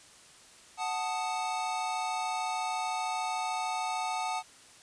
square chord, D# diminished, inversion first, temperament equal, 740 / 880 / 1244.5 Hz, F#5 / A5 / D#6, 0 / 0 / 0 cents, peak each -35 / -35 / -39 dBFS, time 0.77-4.43 s, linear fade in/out 50 ms, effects white hiss -55 dBFS RMS until 4.82 s + resampled to 22050 Hz

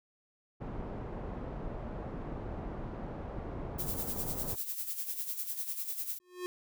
pink low-pass noise, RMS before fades -40 dBFS, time 0.6-4.56 s, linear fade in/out 20 ms, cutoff 810 Hz, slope 12 dB/octave
violet noise with tremolo, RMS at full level -35 dBFS, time 3.78-6.19 s, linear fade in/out 20 ms, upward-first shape sine, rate 10 Hz, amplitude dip 65%
square tone with exponential growth, 360 Hz, F#4, 47 cents flat, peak -33 dBFS, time 6.2-6.46 s, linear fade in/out 0 ms, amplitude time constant 55 ms
effects none

